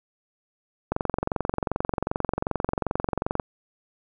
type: click train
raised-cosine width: 1 ms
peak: -10 dBFS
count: 57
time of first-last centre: 0.92-3.398 s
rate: 22.6 Hz
effects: none